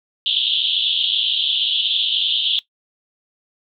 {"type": "band-pass noise", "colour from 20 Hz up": "pink", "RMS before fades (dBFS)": -19, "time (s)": [0.26, 2.59], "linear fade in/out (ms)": 0, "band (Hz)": [3000, 3700], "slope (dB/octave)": 96, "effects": ["noise-tail reverb RT60 0.1 s tail -17 dB re dry"]}